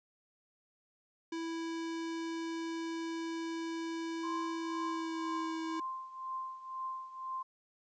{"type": "tone with pitch glide", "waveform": "square", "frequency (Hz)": [329.6, 323.9], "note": ["E4", "E4"], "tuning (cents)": [0, -30], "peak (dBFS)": -37, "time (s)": [1.32, 5.8], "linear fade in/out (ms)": 5, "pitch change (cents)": -30, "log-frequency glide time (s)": [4.6, 5.45]}
{"type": "tone with tremolo", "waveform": "sine", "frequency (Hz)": 1046.5, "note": "C6", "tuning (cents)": 0, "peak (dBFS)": -35, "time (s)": [4.23, 7.43], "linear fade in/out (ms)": 10, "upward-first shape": "triangle", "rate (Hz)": 2, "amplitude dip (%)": 80}
{"effects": ["resampled to 16000 Hz", "12-bit"]}